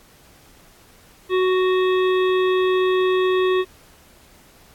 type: harmonic tone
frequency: 370.8 Hz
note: F#4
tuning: 4 cents sharp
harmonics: 1 / 3 / 5 / 7 / 9 / 10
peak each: -16 / -26 / -30 / -33 / -35 / -36 dBFS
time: 1.29-3.65 s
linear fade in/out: 50 ms
effects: pink hiss -51 dBFS RMS until 4.74 s + AAC 64 kbps